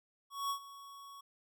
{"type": "tone with ADSR envelope", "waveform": "square", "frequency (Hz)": 1115, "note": "C#6", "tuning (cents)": 10, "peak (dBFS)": -33, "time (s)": [0.3, 1.21], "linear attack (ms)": 200, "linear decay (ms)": 89, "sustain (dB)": -17, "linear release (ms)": 7, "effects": []}